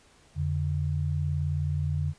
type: tone pair together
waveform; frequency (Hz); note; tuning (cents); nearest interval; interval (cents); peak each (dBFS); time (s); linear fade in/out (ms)
sine; 86.5 / 145.48; F2 / D3; -16 / -16; major sixth; 900; -28; 0.35-2.14; 50
effects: pink hiss -59 dBFS RMS until 2.18 s + resampled to 22050 Hz